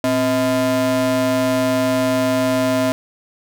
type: ring-modulated tone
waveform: square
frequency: 188.7 Hz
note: F#3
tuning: 34 cents sharp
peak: -13 dBFS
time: 0.04-2.92 s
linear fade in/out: 0 ms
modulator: 451 Hz
effects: none